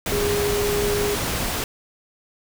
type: tone in noise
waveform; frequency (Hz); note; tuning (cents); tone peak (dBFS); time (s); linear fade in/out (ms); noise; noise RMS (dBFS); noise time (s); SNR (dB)
sine; 410.7; G#4; -19; -21; 0.12-1.15; 2; pink; -25; 0.06-1.64; +1
effects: none